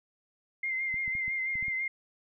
sine tone with vibrato, 2093 Hz, C7, in tune, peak -29 dBFS, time 0.63-1.88 s, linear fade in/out 5 ms, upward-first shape sine, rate 6 Hz, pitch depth 33 cents each way
clicks, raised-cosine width 5 ms, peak -34 dBFS, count 7, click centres 0.942 / 1.079 / 1.152 / 1.28 / 1.555 / 1.627 / 1.682 s
effects none

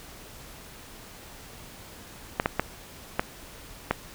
clicks, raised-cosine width 0.5 ms, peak -7 dBFS, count 5, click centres 2.399 / 2.459 / 2.596 / 3.195 / 3.91 s, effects pink hiss -46 dBFS RMS until 4.14 s

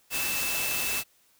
sine tone in noise, 2637 Hz, E7, in tune, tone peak -32 dBFS, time 0.1-1.04 s, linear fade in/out 50 ms, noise white, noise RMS -30 dBFS, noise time 0.1-1.04 s, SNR -5 dB, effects white hiss -64 dBFS RMS until 1.39 s

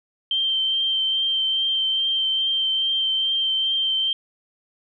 sine tone with vibrato, 3136 Hz, G7, in tune, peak -19 dBFS, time 0.31-4.13 s, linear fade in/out 2 ms, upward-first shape triangle, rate 2.4 Hz, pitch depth 17 cents each way, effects none

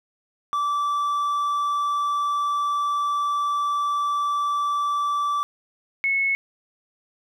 triangle / sine tone pair in turn, 1162 / 2194 Hz, D6 / C#7, -19 / -18 cents, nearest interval major seventh, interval 1101 cents, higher second, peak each -19 dBFS, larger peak neither, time 0.53-5.43 / 6.04-6.35 s, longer first, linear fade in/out 0 ms, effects none

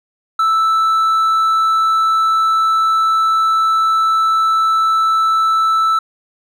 sine tone with hard clipping, 1318 Hz, E6, 1 cent flat, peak -12 dBFS, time 0.39-5.99 s, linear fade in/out 5 ms, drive 3 dB, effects none

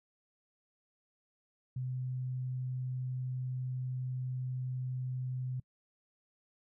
sine tone, 127.7 Hz, C3, 42 cents flat, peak -34 dBFS, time 1.76-5.6 s, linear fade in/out 5 ms, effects noise-tail reverb RT60 0.1 s tail -25 dB re dry

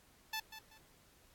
10% pulse tone with echo, 876 Hz, A5, 8 cents flat, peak -29 dBFS, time 0.33-0.4 s, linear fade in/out 5 ms, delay 190 ms, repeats 2, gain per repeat -11 dB, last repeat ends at 0.78 s, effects pink hiss -66 dBFS RMS until 1.34 s + AAC 64 kbps

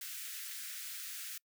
white high-pass noise, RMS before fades -44 dBFS, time 0.01-1.38 s, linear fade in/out 5 ms, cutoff 1400 Hz, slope 48 dB/octave, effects noise-tail reverb RT60 0.1 s tail -26 dB re dry

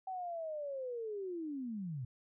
sine linear sweep, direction down, 766 to 116.54 Hz, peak -38 dBFS, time 0.07-2.05 s, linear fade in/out 5 ms, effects none

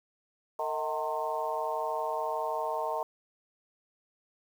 harmonic tone with a mistuned harmonic, 151.8 Hz, D#3, 42 cents flat, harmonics 3 / 4 / 5 / 6 / 7, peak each -38 / -34 / -38 / -34 / -38 dBFS, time 0.59-3.03 s, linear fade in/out 2 ms, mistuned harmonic 4, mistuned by +74 cents, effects 9-bit

